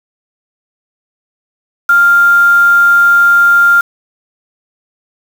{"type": "tone with quantisation", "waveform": "sine", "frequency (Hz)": 1396.9, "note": "F6", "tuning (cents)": 0, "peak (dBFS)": -4, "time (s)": [1.89, 3.81], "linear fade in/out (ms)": 5, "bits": 4, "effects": []}